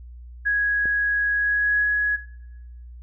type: tone with pitch glide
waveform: sine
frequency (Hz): 1661.2 to 1676.6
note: G#6 to G#6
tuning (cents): 0 to +16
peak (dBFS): -18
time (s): 0.45-2.17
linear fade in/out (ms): 20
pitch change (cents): +16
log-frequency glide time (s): 1.33-1.88
type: click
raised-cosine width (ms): 2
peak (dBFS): -23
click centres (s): 0.856
effects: noise-tail reverb RT60 0.9 s tail -17 dB re dry + added 60 Hz sine -38 dBFS peak until 3.02 s